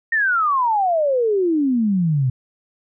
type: exponential sweep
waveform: sine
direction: down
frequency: 1864.7 to 123.47 Hz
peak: -15 dBFS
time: 0.12-2.3 s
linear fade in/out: 5 ms
effects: none